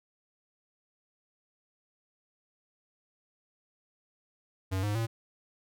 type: tone with pitch steps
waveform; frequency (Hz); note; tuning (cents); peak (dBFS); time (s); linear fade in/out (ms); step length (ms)
square; 94.7 / 103.87 / 113.93; F#2 / G#2 / A#2; +41 / +1 / -39; -29; 4.71-5.07; 20; 120
effects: none